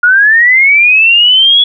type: linear sweep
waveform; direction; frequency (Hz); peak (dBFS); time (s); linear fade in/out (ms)
sine; up; 1414 to 3400; -3; 0.03-1.64; 5
effects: none